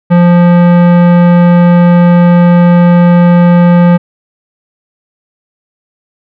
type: tone with tanh clipping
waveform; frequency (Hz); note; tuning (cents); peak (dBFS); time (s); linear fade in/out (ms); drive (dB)
sine; 174.61; F3; 0; -4; 0.1-3.98; 20; 18
effects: none